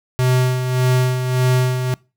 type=tone with tremolo; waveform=square; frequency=127.3 Hz; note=C3; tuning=47 cents flat; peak=-13 dBFS; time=0.19-1.94 s; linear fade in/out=0 ms; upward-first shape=sine; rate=1.7 Hz; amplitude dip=55%; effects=noise-tail reverb RT60 0.3 s tail -24 dB re dry